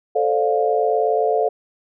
sine chord, D minor seventh, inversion second, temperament just, 440.5 / 528.6 / 587.3 / 704.8 Hz, A4 / C5 / D5 / F5, +2 / +18 / 0 / +16 cents, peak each -19 / -24 / -24 / -20 dBFS, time 0.15-1.49 s, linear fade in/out 10 ms, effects none

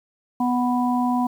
harmonic tone, 246.9 Hz, B3, in tune, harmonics 1 / 3 / 4, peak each -20 / -25 / -26 dBFS, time 0.4-1.27 s, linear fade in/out 5 ms, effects 8-bit

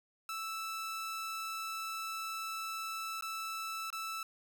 sawtooth tone with dropouts, 1318.5 Hz, E6, in tune, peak -34 dBFS, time 0.29-4.23 s, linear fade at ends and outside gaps 2 ms, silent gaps 3.21-3.223 / 3.903-3.927 s, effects 12-bit

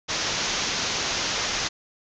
white low-pass noise, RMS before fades -27 dBFS, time 0.08-1.69 s, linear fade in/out 20 ms, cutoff 6700 Hz, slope 96 dB/octave, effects none

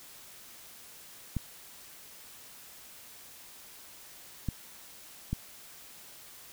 clicks, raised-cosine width 5 ms, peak -18 dBFS, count 3, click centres 1.367 / 4.487 / 5.33 s, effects white hiss -51 dBFS RMS until 6.52 s

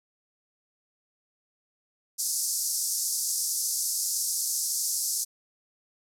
pink band-pass noise, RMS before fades -29 dBFS, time 2.18-5.25 s, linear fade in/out 20 ms, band 5100 to 13000 Hz, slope 48 dB/octave, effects none

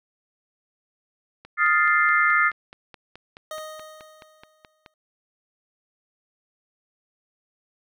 click train, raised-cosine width 0.3 ms, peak -26 dBFS, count 17, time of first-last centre 1.45-4.862 s, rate 4.69 Hz
sine chord, F dominant seventh, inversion third, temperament equal, 1244.5 / 1396.9 / 1760 / 2093 Hz, Eb6 / F6 / A6 / C7, 0 / 0 / 0 / 0 cents, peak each -22 dBFS, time 1.57-2.52 s, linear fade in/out 50 ms
25% pulse tone with exponential decay, 622.3 Hz, D#5, in tune, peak -27 dBFS, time 3.51-4.94 s, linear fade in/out 2 ms, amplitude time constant 310 ms
effects none

